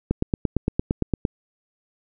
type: click train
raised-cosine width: 3 ms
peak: -7 dBFS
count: 11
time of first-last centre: 0.11-1.252 s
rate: 8.76 Hz
effects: none